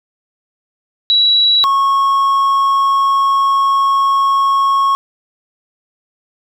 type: tone pair in turn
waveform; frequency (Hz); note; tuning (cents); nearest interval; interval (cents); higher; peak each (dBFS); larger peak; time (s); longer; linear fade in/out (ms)
sine / triangle; 3909 / 1096.9; B7 / C#6; -19 / -19; octave + minor seventh; 2200; first; -8; neither; 1.1-1.64 / 1.64-4.95; second; 0
effects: none